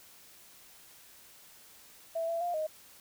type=tone with pitch steps; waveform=sine; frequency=659 / 670 / 701 / 623 Hz; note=E5 / E5 / F5 / D#5; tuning=-1 / +28 / +6 / +2 cents; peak=-30 dBFS; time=2.15-2.67 s; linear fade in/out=10 ms; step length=130 ms; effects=white hiss -56 dBFS RMS until 3 s